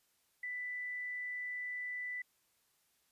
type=tone; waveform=sine; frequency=1985 Hz; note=B6; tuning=8 cents sharp; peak=-38 dBFS; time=0.43-2.22 s; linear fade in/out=5 ms; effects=white hiss -75 dBFS RMS until 3.11 s + resampled to 32000 Hz